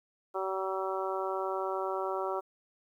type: harmonic tone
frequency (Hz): 190.5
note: G3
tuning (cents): -49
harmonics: 2 / 3 / 4 / 5 / 6 / 7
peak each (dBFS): -35 / -37 / -38 / -39 / -40 / -40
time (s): 0.34-2.41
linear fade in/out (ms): 20
effects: 11-bit

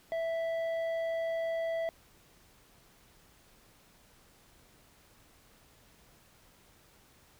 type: tone with tanh clipping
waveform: triangle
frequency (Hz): 659.3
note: E5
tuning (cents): 0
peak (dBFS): -32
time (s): 0.12-1.89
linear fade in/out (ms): 0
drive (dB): 12
effects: pink hiss -62 dBFS RMS until 7.39 s

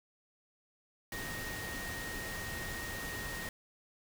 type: tone in noise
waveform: sine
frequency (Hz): 1864.7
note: A#6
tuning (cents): 0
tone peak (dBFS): -42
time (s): 1.12-3.49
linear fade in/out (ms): 2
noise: pink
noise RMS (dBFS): -42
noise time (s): 1.12-3.49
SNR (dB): -3
effects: none

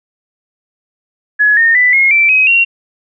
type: tone with pitch steps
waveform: sine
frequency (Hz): 1691 / 1833.4 / 1987.9 / 2155 / 2337 / 2534 / 2747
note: G#6 / A#6 / B6 / C#7 / D7 / D#7 / F7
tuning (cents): +31 / -29 / +11 / -49 / -9 / +31 / -29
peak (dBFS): -6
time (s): 1.39-2.65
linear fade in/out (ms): 20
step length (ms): 180
effects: none

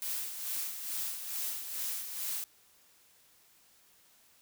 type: noise with tremolo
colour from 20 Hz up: blue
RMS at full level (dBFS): -35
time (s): 0.02-2.44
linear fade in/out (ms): 0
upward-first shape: sine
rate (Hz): 2.3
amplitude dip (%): 55
effects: white hiss -64 dBFS RMS until 4.41 s

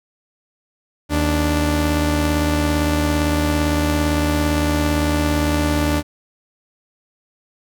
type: tone pair together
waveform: sawtooth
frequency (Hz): 77.78 / 293.5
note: D#2 / D4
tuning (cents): 0 / -1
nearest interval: octave + major seventh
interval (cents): 2299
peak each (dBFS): -15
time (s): 1.09-6.03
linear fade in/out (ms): 50
effects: none

